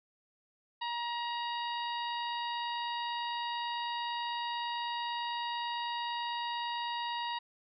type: harmonic tone with a mistuned harmonic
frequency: 949 Hz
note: A#5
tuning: 31 cents sharp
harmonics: 1 / 2 / 3 / 4 / 5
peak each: -35 / -43 / -43 / -43 / -49 dBFS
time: 0.81-7.39 s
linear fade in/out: 10 ms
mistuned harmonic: 5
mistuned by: -30 cents
effects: none